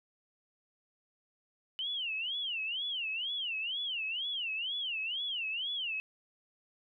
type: tone with vibrato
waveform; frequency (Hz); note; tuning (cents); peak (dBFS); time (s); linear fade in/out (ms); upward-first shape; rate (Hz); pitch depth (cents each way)
sine; 2960; F#7; 0; -33; 1.79-6; 0; sine; 2.1; 250
effects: none